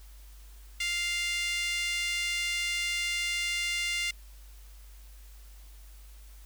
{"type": "tone with high-pass filter", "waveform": "5% pulse", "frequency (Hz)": 698.5, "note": "F5", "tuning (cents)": 0, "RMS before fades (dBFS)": -31, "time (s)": [0.8, 4.11], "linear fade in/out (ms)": 5, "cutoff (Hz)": 2300, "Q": 7, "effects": ["added 50 Hz sine -47 dBFS peak until 6.45 s", "white hiss -59 dBFS RMS until 6.45 s"]}